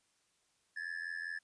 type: tone with amplitude modulation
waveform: triangle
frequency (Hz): 1725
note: A6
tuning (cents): -35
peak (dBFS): -33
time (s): 0.76-1.39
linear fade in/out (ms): 10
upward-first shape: sine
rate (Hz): 85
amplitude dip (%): 90
effects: white hiss -75 dBFS RMS until 1.43 s + resampled to 22050 Hz